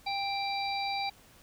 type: harmonic tone with a mistuned harmonic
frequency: 784 Hz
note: G5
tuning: in tune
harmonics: 1 / 3 / 5 / 6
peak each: -32 / -37 / -39 / -40 dBFS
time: 0.06-1.1 s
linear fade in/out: 10 ms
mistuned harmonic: 1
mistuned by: +27 cents
effects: pink hiss -58 dBFS RMS until 1.42 s